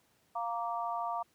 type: harmonic tone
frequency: 233.1 Hz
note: A#3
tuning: in tune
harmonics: 3 / 4 / 5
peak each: -36 / -37 / -38 dBFS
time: 0.35-1.23 s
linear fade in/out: 10 ms
effects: pink hiss -70 dBFS RMS until 1.34 s + high-pass 100 Hz 12 dB/octave